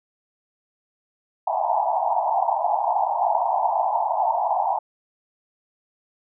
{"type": "band-pass noise", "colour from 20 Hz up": "white", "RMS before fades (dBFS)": -22, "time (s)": [1.47, 4.79], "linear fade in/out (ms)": 5, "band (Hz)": [660, 950], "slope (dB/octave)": 96, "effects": []}